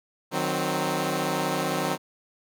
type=chord; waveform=10% pulse; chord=C diminished; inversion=first; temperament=equal with one note detuned; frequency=153.87 / 185 / 261.6 Hz; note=Eb3 / Gb3 / C4; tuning=-19 / 0 / 0 cents; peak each=-21 dBFS; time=0.31-1.98 s; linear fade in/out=50 ms; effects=none